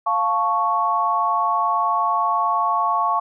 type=chord; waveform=sine; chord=F augmented; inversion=none; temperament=equal; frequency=698.5 / 880 / 1108.7 Hz; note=F5 / A5 / C#6; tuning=0 / 0 / 0 cents; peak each=-24 / -23 / -19 dBFS; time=0.06-3.2 s; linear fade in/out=10 ms; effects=none